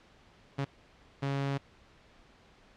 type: tone bursts at uneven times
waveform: sawtooth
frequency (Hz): 138.59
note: C#3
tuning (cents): 0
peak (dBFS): -26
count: 2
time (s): 0.58-0.65 / 1.22-1.58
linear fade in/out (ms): 10
effects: pink hiss -60 dBFS RMS until 2.76 s + low-pass 4000 Hz 12 dB/octave